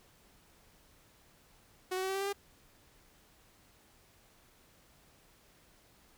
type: tone with pitch steps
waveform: sawtooth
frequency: 369.5 / 374.7 / 379.9 / 385.2 / 390.6 / 396 / 401.5 Hz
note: F#4 / F#4 / F#4 / G4 / G4 / G4 / G4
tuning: -2 / +22 / +46 / -30 / -6 / +18 / +41 cents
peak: -29 dBFS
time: 1.91-2.33 s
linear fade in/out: 10 ms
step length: 60 ms
effects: pink hiss -64 dBFS RMS until 6.17 s